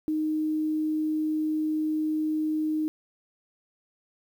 sine tone with quantisation, 309.9 Hz, D#4, 7 cents flat, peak -24 dBFS, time 0.08-2.88 s, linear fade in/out 0 ms, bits 9, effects none

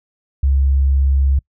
sine tone, 68.2 Hz, C#2, 28 cents flat, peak -11 dBFS, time 0.43-1.39 s, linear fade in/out 5 ms, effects noise-tail reverb RT60 0.1 s tail -26 dB re dry

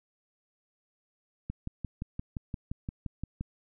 click train, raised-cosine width 5 ms, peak -22 dBFS, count 12, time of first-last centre 1.5-3.41 s, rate 5.76 Hz, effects none

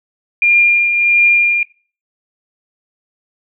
sine tone with tremolo, 2404 Hz, D7, 40 cents sharp, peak -6 dBFS, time 0.42-1.63 s, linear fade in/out 2 ms, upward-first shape triangle, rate 1.5 Hz, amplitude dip 50%, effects noise-tail reverb RT60 0.4 s tail -22 dB re dry

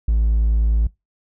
triangle tone, 55 Hz, A1, in tune, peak -11 dBFS, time 0.08-0.87 s, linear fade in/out 5 ms, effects noise-tail reverb RT60 0.2 s tail -23 dB re dry + tanh soft clip ceiling -8 dBFS

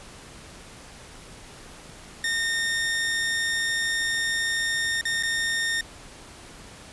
sawtooth tone with dropouts, 1831 Hz, A#6, 32 cents flat, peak -20 dBFS, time 2.24-5.81 s, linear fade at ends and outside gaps 2 ms, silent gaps 5.012-5.053 / 5.227-5.233 s, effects pink hiss -45 dBFS RMS until 6.92 s + resampled to 24000 Hz

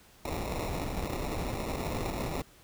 pink noise with sample-and-hold, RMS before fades -34 dBFS, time 0.25-2.42 s, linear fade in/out 2 ms, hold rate 1575 Hz, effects pink hiss -58 dBFS RMS until 2.63 s

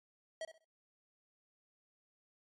square tone with echo, 643 Hz, E5, 43 cents flat, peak -40 dBFS, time 0.41-0.45 s, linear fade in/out 2 ms, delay 65 ms, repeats 3, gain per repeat -12 dB, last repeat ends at 0.645 s, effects low-pass 9000 Hz 12 dB/octave + AAC 32 kbps

